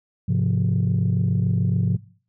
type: chord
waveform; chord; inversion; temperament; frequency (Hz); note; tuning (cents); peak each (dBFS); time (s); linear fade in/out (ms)
sine; F minor; first; equal; 103.83 / 130.81 / 174.61; Ab2 / C3 / F3; 0 / 0 / 0; -21; 0.28-1.97; 10
effects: noise-tail reverb RT60 0.5 s tail -22 dB re dry + tanh soft clip ceiling -13 dBFS